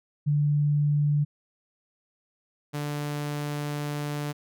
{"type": "tone pair in turn", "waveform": ["sine", "sawtooth"], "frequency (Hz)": [146.83, 146.83], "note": ["D3", "D3"], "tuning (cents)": [0, 0], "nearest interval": "unison", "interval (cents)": 0, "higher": "neither", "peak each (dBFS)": [-20, -25], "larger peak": "first", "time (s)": [[0.26, 1.25], [2.73, 4.33]], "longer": "second", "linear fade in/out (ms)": 20, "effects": []}